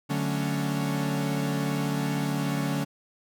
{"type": "chord", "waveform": "45% pulse", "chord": "D major seventh", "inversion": "none", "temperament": "equal", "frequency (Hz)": [146.83, 185, 220, 277.2], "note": ["D3", "F#3", "A3", "C#4"], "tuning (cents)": [0, 0, 0, 0], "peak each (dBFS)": [-29, -33, -34, -31], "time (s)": [0.09, 2.85], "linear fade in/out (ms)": 20, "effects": []}